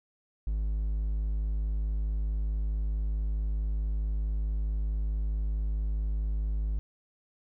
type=tone; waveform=triangle; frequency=52.3 Hz; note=G#1; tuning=13 cents sharp; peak=-25 dBFS; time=0.47-6.79 s; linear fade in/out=0 ms; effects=none